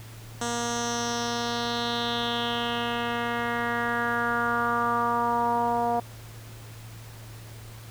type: tone with low-pass filter sweep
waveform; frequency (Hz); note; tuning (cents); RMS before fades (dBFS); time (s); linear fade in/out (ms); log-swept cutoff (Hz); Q
10% pulse; 236.8; A#3; +27; -27; 0.41-6; 5; 7400 to 780; 3.8
effects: added 112 Hz sine -42 dBFS peak until 7.9 s + pink hiss -48 dBFS RMS until 7.9 s